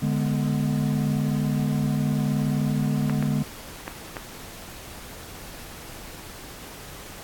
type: chord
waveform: triangle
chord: G# diminished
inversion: second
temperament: equal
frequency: 146.83 / 207.7 / 246.9 Hz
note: D3 / G#3 / B3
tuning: 0 / 0 / 0 cents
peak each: -22 / -24 / -26 dBFS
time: 0.02-3.43 s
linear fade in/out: 5 ms
type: clicks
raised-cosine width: 0.5 ms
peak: -16 dBFS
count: 4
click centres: 3.097 / 3.226 / 3.879 / 4.168 s
effects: pink hiss -41 dBFS RMS until 7.23 s + AAC 64 kbps